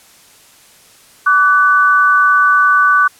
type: tone pair together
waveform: sine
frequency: 1157 / 1494 Hz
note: D6 / F#6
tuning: -26 / +16 cents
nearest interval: major third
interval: 442 cents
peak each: -10 dBFS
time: 1.26-3.08 s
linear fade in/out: 10 ms
effects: white hiss -45 dBFS RMS until 3.19 s + low-pass 12000 Hz 12 dB/octave